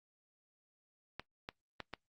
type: clicks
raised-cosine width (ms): 0.3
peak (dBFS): -25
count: 4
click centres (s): 1.196 / 1.489 / 1.803 / 1.937
effects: noise-tail reverb RT60 0.1 s tail -20 dB re dry + Opus 48 kbps